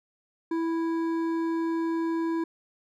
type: tone with hard clipping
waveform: sine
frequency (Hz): 329.6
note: E4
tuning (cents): 0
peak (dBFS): -27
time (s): 0.51-2.44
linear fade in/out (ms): 5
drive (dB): 9
effects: none